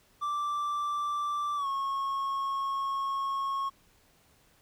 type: tone with pitch glide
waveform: triangle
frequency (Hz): 1172 to 1093.5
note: D6 to C#6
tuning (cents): -4 to -24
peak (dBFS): -27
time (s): 0.21-3.7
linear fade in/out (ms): 20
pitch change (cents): -120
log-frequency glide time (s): 1.56-1.67
effects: pink hiss -64 dBFS RMS until 4.61 s